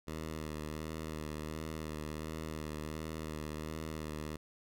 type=tone with vibrato; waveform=10% pulse; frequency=77.7 Hz; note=D#2; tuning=2 cents flat; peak=-31 dBFS; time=0.07-4.37 s; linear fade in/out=10 ms; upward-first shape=sine; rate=1.4 Hz; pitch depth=32 cents each way; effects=none